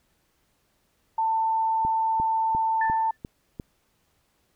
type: tone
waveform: sine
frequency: 892 Hz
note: A5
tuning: 23 cents sharp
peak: -21 dBFS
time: 1.18-3.11 s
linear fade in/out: 5 ms
type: click train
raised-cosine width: 3 ms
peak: -21 dBFS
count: 6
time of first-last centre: 1.85-3.598 s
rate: 2.86 Hz
type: tone with exponential decay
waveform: sine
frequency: 1767 Hz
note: A6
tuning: 7 cents sharp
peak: -24 dBFS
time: 2.81-3.17 s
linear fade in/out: 5 ms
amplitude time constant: 78 ms
effects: pink hiss -69 dBFS RMS until 4.55 s